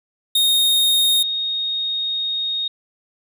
45% pulse / sine tone pair in turn, 3709 / 3723 Hz, A#7 / A#7, -9 / -3 cents, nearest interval unison, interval 6 cents, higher second, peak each -14 / -20 dBFS, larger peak first, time 0.35-1.23 / 1.23-2.68 s, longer second, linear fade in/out 5 ms, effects none

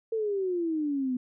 sine exponential sweep, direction down, 454.8 to 246.9 Hz, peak -26 dBFS, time 0.12-1.17 s, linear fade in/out 5 ms, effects none

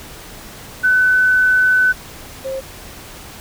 sine tone pair in turn, 1507 / 532.8 Hz, F#6 / C5, +31 / +31 cents, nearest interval octave + tritone, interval 1800 cents, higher first, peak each -10 / -21 dBFS, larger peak first, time 0.83-1.93 / 2.44-2.61 s, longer first, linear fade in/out 20 ms, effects pink hiss -36 dBFS RMS until 3.4 s

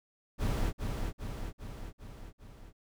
brown noise with echo, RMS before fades -30 dBFS, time 0.38-0.73 s, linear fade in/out 50 ms, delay 400 ms, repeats 5, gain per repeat -4 dB, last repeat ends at 2.73 s, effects none

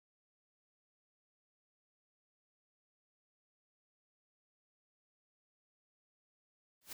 white noise with exponential growth, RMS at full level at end -41 dBFS, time 6.81-6.93 s, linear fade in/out 5 ms, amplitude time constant 26 ms, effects none

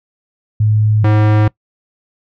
sine / square tone pair in turn, 107.2 / 106.52 Hz, A2 / G#2, -45 / +44 cents, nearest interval unison, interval 11 cents, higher first, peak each -9 dBFS, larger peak neither, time 0.6-1.04 / 1.04-1.48 s, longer neither, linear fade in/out 5 ms, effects noise-tail reverb RT60 0.1 s tail -22 dB re dry + low-pass 2000 Hz 12 dB/octave

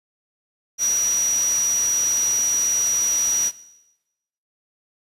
sine tone in noise, 5810 Hz, F#8, 32 cents flat, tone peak -17 dBFS, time 0.78-3.52 s, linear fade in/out 50 ms, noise white, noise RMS -31 dBFS, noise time 0.78-3.52 s, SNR +11 dB, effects noise-tail reverb RT60 1.0 s tail -18 dB re dry + resampled to 32000 Hz

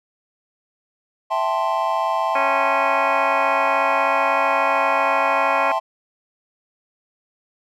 triangle chord, A minor seventh, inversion second, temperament equal, 659.3 / 784 / 880 / 1046.5 Hz, E5 / G5 / A5 / C6, 0 / 0 / 0 / 0 cents, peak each -22 / -24 / -22 / -21 dBFS, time 1.3-5.8 s, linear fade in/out 20 ms
harmonic tone, 275.7 Hz, C#4, 9 cents flat, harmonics 1 / 2 / 3 / 4 / 5 / 6 / 7 / 8 / 9, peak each -36 / -26 / -31 / -26 / -26 / -31 / -32 / -31 / -27 dBFS, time 2.35-5.72 s, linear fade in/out 5 ms
effects none

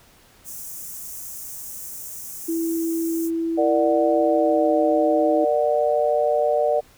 white high-pass noise, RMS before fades -35 dBFS, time 0.44-3.31 s, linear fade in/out 50 ms, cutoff 5900 Hz, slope 48 dB/octave
sine tone with pitch glide, 330 to 318 Hz, E4 to D#4, +2 to +38 cents, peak -21 dBFS, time 2.48-5.45 s, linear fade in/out 10 ms, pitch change -64 cents, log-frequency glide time 4.14-4.73 s
sine chord, Bb augmented, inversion none, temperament equal with one note detuned, 466.2 / 592.8 / 740 Hz, Bb4 / D5 / F#5, 0 / +16 / 0 cents, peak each -23 / -19 / -24 dBFS, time 3.57-6.81 s, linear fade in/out 20 ms
effects pink hiss -53 dBFS RMS until 6.97 s

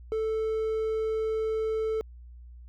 triangle tone, 440 Hz, A4, in tune, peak -24 dBFS, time 0.12-2.01 s, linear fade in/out 0 ms, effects added 60 Hz sine -44 dBFS peak until 2.68 s

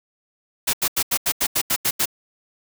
white noise bursts, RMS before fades -20 dBFS, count 10, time 0.67-2.057 s, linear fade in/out 10 ms, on 64 ms, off 83 ms, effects none

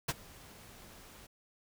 pink noise with ADSR envelope, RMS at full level -30 dBFS, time 0.08-1.27 s, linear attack 11 ms, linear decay 36 ms, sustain -24 dB, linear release 10 ms, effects none

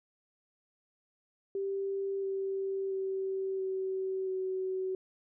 sine tone with pitch steps, 392 / 387.9 / 383.9 / 380 / 376 Hz, G4 / G4 / G4 / F#4 / F#4, 0 / -18 / -36 / +46 / +28 cents, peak -31 dBFS, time 1.55-4.95 s, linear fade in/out 2 ms, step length 680 ms, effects none

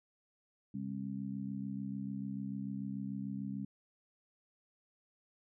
harmonic tone, 66.8 Hz, C2, 36 cents sharp, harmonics 2 / 3 / 4, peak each -45 / -39 / -44 dBFS, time 0.74-3.65 s, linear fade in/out 5 ms, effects none

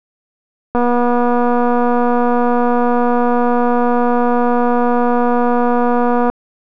click train, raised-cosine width 1 ms, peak -3 dBFS, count 1344, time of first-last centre 0.75-6.3 s, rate 242 Hz, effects none

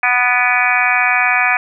harmonic tone with a mistuned harmonic, 246.9 Hz, B3, in tune, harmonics 3 / 4 / 5 / 6 / 7 / 8 / 9 / 10, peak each -19 / -23 / -21 / -21 / -18 / -22 / -17 / -19 dBFS, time 0.03-1.57 s, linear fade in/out 2 ms, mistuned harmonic 9, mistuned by +46 cents, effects none

